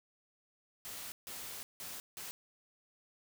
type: noise bursts at uneven times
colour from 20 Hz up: white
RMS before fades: -45 dBFS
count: 4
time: 0.85-1.12 / 1.27-1.63 / 1.8-2 / 2.17-2.31 s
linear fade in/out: 0 ms
effects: none